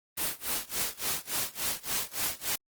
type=noise with tremolo; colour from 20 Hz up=white; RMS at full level=-29 dBFS; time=0.17-2.56 s; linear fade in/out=10 ms; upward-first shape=sine; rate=3.5 Hz; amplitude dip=95%; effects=Opus 24 kbps